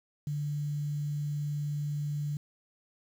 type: tone with quantisation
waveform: sine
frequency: 146.83 Hz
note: D3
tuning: in tune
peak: -30 dBFS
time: 0.27-2.37 s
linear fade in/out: 2 ms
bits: 9
effects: none